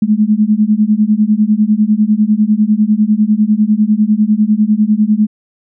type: beating tone pair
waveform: sine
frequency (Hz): 207.7 / 217.7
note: G#3 / A3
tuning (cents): 0 / -18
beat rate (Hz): 10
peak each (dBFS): -11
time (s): 0.02-5.27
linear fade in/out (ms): 5
effects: none